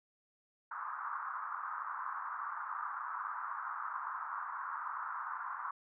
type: band-pass noise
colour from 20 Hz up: pink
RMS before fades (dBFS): -41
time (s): 0.71-5.71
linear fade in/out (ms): 5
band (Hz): 1000 to 1400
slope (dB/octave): 48
effects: none